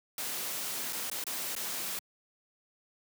white noise with dropouts, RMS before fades -36 dBFS, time 0.18-1.99 s, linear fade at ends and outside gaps 2 ms, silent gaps 0.926-0.929 / 1.1-1.114 / 1.24-1.267 / 1.552-1.563 s, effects high-pass 150 Hz 12 dB/octave

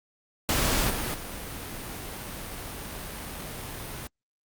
pink noise with level steps, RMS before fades -25 / -30 / -37 dBFS, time 0.49-4.07 s, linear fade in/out 0 ms, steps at 0.9 / 1.14 s, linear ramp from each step 5 ms, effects Opus 48 kbps

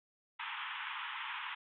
pink band-pass noise, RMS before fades -42 dBFS, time 0.39-1.55 s, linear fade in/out 10 ms, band 860 to 3400 Hz, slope 96 dB/octave, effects none

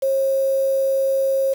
sine tone with quantisation, 539 Hz, C#5, 49 cents flat, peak -16 dBFS, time 0.02-1.54 s, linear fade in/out 10 ms, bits 6, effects none

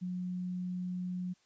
sine tone, 180.9 Hz, F#3, 39 cents flat, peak -34 dBFS, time 0.01-1.34 s, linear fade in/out 20 ms, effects white hiss -70 dBFS RMS until 1.45 s + resampled to 16000 Hz

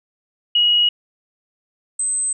sine tone pair in turn, 2900 / 8202 Hz, F#7 / C9, -35 / -36 cents, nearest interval octave + tritone, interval 1799 cents, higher second, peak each -12 / -18 dBFS, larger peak first, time 0.55-0.89 / 1.99-2.33 s, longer neither, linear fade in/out 5 ms, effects none

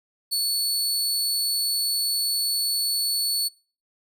sawtooth tone, 4435 Hz, C#8, in tune, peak -19 dBFS, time 0.31-3.49 s, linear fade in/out 20 ms, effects noise-tail reverb RT60 0.4 s tail -25 dB re dry

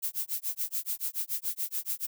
violet noise with tremolo, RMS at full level -30 dBFS, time 0.02-2.07 s, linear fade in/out 20 ms, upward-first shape sine, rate 7 Hz, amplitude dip 100%, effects none

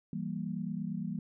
sine chord, E diminished, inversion none, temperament equal with one note detuned, 164.81 / 194.08 / 233.1 Hz, E3 / G3 / Bb3, 0 / -17 / 0 cents, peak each -38 / -37 / -39 dBFS, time 0.13-1.19 s, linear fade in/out 2 ms, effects none

